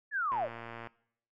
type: linear sweep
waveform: sine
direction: down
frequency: 1763 to 476.9 Hz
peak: -29 dBFS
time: 0.11-0.49 s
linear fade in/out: 50 ms
type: click train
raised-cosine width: 0.5 ms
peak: -28 dBFS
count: 65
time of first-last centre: 0.32-0.872 s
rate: 116 Hz
effects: noise-tail reverb RT60 0.7 s tail -21 dB re dry